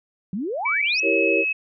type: exponential sweep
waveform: sine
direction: up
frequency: 174.61 to 5850 Hz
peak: -24 dBFS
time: 0.33-1 s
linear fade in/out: 2 ms
type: tone with pitch glide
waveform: sine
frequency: 2292 to 2573 Hz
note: D7 to E7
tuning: -43 to -43 cents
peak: -20 dBFS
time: 0.65-1.53 s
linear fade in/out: 10 ms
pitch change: +200 cents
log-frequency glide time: 0.84-1 s
type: chord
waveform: sine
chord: E diminished seventh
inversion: none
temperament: equal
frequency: 329.6 / 392 / 466.2 / 554.4 Hz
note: E4 / G4 / Bb4 / Db5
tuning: 0 / 0 / 0 / 0 cents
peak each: -24 dBFS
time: 1.02-1.45 s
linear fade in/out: 50 ms
effects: none